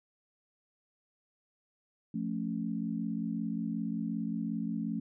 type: chord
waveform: sine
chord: F augmented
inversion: none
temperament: equal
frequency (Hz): 174.61 / 220 / 277.2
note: F3 / A3 / C#4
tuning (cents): 0 / 0 / 0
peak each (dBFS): -37 / -34 / -38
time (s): 2.14-5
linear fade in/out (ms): 5
effects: none